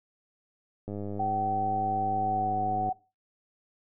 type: click train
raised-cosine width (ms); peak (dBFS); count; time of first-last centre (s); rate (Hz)
2; -24; 206; 0.88-2.89; 102
type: tone with pitch glide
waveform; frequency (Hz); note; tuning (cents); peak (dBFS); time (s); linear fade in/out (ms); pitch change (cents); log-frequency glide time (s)
sine; 764 to 748.7; G5 to F#5; -45 to +20; -26; 1.19-2.93; 10; -35; 2.12-2.55
effects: noise-tail reverb RT60 0.3 s tail -20 dB re dry